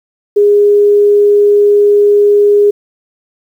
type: tone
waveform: sine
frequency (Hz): 410.9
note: G#4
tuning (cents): -18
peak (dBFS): -4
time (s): 0.36-2.71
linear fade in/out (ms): 10
effects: 7-bit